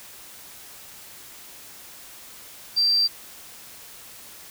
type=tone; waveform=sine; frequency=4699 Hz; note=D8; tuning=in tune; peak=-17 dBFS; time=2.76-3.08 s; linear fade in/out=20 ms; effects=white hiss -44 dBFS RMS until 4.5 s